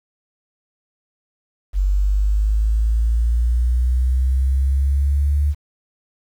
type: linear sweep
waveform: sine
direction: up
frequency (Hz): 47.1 to 73.42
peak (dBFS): -14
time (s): 1.73-5.55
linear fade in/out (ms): 50
effects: 8-bit